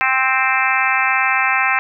harmonic tone, 262.2 Hz, C4, 4 cents sharp, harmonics 3 / 4 / 5 / 6 / 7 / 8 / 9 / 10, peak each -22 / -22 / -22 / -22 / -22 / -22 / -22 / -22 dBFS, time 0.01-1.79 s, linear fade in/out 0 ms, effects none

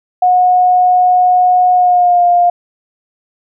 sine tone with pitch glide, 727 to 703.9 Hz, F#5 to F5, -31 to +13 cents, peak -6 dBFS, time 0.22-2.5 s, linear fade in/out 5 ms, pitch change -56 cents, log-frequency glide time 1.73-2.24 s, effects none

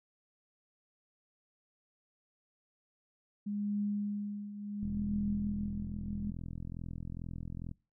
sine tone with tremolo, 205.3 Hz, G#3, 20 cents flat, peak -30 dBFS, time 3.46-6.31 s, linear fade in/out 10 ms, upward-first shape triangle, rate 0.7 Hz, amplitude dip 75%
click train, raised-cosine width 5 ms, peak -30 dBFS, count 123, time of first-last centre 4.83-7.714 s, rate 42.3 Hz
effects noise-tail reverb RT60 0.3 s tail -23 dB re dry

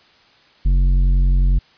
sine tone with tanh clipping, 45.57 Hz, F#1, 26 cents flat, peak -13 dBFS, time 0.65-1.59 s, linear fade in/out 10 ms, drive 9 dB, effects white hiss -52 dBFS RMS until 1.77 s + resampled to 11025 Hz

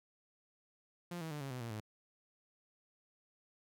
sawtooth tone with pitch steps, 174.61 / 161.05 / 148.53 / 137 / 126.35 / 116.54 / 107.49 Hz, F3 / E3 / D3 / C#3 / B2 / A#2 / A2, 0 / -40 / +20 / -20 / +40 / 0 / -40 cents, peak -37 dBFS, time 1.11-1.803 s, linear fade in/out 5 ms, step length 99 ms, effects none

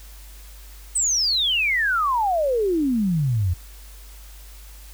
sine exponential sweep, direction down, 8372 to 82.7 Hz, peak -18 dBFS, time 0.95-3.54 s, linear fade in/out 10 ms, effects added 50 Hz sine -40 dBFS peak until 4.93 s + white hiss -48 dBFS RMS until 4.93 s

